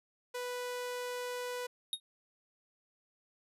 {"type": "tone", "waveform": "sawtooth", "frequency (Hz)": 493.7, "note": "B4", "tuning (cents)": -1, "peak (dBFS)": -33, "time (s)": [0.34, 1.67], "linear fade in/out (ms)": 10}
{"type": "tone with exponential decay", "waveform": "square", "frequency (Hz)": 3729, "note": "A#7", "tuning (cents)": 0, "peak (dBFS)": -29, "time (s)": [1.93, 2], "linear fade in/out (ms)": 1, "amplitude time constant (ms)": 15}
{"effects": ["resampled to 32000 Hz"]}